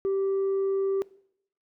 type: tone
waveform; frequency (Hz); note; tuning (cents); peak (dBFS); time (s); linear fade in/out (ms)
sine; 389.5; G4; -11; -21; 0.05-1.02; 0
effects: noise-tail reverb RT60 0.7 s tail -22 dB re dry + tanh soft clip ceiling -22 dBFS